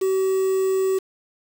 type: tone with quantisation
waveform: triangle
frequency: 381 Hz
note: G4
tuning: 49 cents flat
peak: -16 dBFS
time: 0.01-0.99 s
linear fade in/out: 10 ms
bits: 6
effects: none